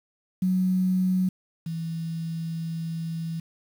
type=tone pair in turn; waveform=sine; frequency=185 / 164.28 Hz; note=F#3 / E3; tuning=0 / -6 cents; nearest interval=major second; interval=206 cents; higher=first; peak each=-20 / -28 dBFS; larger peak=first; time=0.42-1.29 / 1.66-3.4 s; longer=second; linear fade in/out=5 ms; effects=8-bit